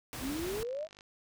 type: noise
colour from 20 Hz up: pink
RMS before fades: -41 dBFS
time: 0.13-0.63 s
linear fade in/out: 0 ms
type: exponential sweep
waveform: sine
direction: up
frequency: 246.2 to 657 Hz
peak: -34 dBFS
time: 0.2-0.88 s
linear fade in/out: 50 ms
type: click train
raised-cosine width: 0.2 ms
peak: -37 dBFS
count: 32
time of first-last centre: 0.39-1.009 s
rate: 50.1 Hz
effects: none